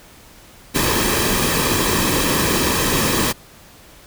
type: noise with comb filter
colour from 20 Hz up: pink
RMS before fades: -18 dBFS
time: 0.74-3.33 s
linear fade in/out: 20 ms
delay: 1.4 ms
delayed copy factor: -0.55
effects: pink hiss -45 dBFS RMS until 4.06 s